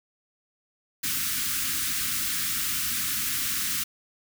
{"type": "band-stop noise", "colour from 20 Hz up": "white", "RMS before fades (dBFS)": -28, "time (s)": [1.03, 3.84], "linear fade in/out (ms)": 10, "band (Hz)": [310, 1200], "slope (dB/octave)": 48, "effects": []}